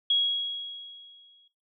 sine tone with exponential decay, 3314 Hz, G#7, 4 cents flat, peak -19 dBFS, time 0.1-1.48 s, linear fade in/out 5 ms, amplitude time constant 300 ms, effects noise-tail reverb RT60 0.3 s tail -17 dB re dry

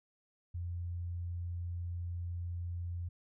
sine tone, 87 Hz, F2, 6 cents flat, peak -36 dBFS, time 0.54-3.09 s, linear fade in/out 10 ms, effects none

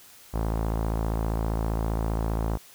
sawtooth tone with low-pass filter, 55.1 Hz, A1, 3 cents sharp, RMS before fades -27 dBFS, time 0.33-2.58 s, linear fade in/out 20 ms, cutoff 960 Hz, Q 1.5, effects white hiss -51 dBFS RMS until 2.74 s

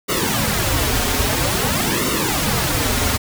pink noise with flanger, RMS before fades -19 dBFS, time 0.08-3.18 s, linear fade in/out 20 ms, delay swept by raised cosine 1.2 to 6.1 ms, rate 0.5 Hz, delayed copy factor -0.9, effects none

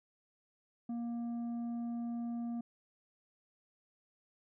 triangle tone with tanh clipping, 235.5 Hz, A#3, 18 cents sharp, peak -37 dBFS, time 0.89-2.61 s, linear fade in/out 5 ms, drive 10 dB, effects none

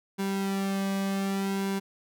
sawtooth tone with flanger, 195.4 Hz, G3, 5 cents flat, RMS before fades -29 dBFS, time 0.18-1.8 s, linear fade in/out 20 ms, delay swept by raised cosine 1.6 to 2.21 ms, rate 0.65 Hz, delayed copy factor -0.75, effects none

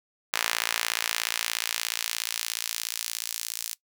sawtooth tone with high-pass filter sweep, 56.9 Hz, A#1, 41 cents flat, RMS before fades -31 dBFS, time 0.33-3.74 s, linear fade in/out 0 ms, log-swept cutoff 1600 to 6000 Hz, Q 0.74, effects noise-tail reverb RT60 0.1 s tail -20 dB re dry

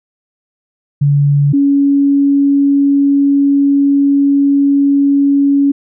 sine tone pair in turn, 143.1 / 280.5 Hz, D3 / C#4, -45 / +21 cents, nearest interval octave, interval 1166 cents, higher second, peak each -7 dBFS, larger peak neither, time 1.01-1.53 / 1.53-5.72 s, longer second, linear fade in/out 10 ms, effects none

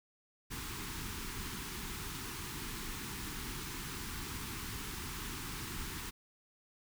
pink band-stop noise, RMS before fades -42 dBFS, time 0.5-6.11 s, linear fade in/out 20 ms, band 410 to 880 Hz, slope 48 dB/octave, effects none

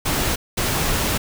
pink noise bursts at uneven times, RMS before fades -21 dBFS, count 2, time 0.05-0.36 / 0.57-1.18 s, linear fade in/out 10 ms, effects none

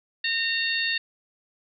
harmonic tone with a mistuned harmonic, 917 Hz, A#5, 29 cents flat, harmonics 2 / 3 / 4 / 5, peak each -27 / -29 / -30 / -31 dBFS, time 0.24-0.98 s, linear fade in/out 5 ms, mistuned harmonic 5, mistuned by -68 cents, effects none

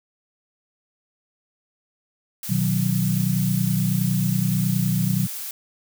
blue noise, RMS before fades -32 dBFS, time 2.43-5.51 s, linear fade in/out 2 ms
sine chord, B major, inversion none, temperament equal, 123.47 / 155.56 / 185 Hz, B2 / D#3 / F#3, 0 / 0 / 0 cents, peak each -24 / -24 / -22 dBFS, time 2.49-5.27 s, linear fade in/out 10 ms
effects none

